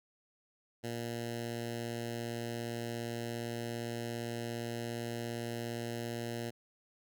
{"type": "tone with notch filter", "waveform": "10% pulse", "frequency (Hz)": 117.4, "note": "A#2", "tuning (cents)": 13, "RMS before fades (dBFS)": -39, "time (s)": [0.83, 6.51], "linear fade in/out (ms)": 20, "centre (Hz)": 1100, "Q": 1.3, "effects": []}